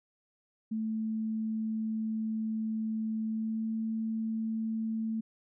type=tone with pitch glide; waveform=sine; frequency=220 to 222.3 Hz; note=A3 to A3; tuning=0 to +18 cents; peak=-30 dBFS; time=0.71-5.21 s; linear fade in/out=10 ms; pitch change=+18 cents; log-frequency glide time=3.26-3.71 s; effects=none